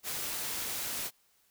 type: noise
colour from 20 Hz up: white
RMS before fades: -36 dBFS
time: 0.03-1.11 s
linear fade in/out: 50 ms
effects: white hiss -69 dBFS RMS until 1.5 s